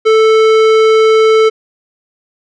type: tone with tanh clipping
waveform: sine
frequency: 440 Hz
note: A4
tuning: in tune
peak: -7 dBFS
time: 0.05-1.5 s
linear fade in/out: 20 ms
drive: 17 dB
effects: none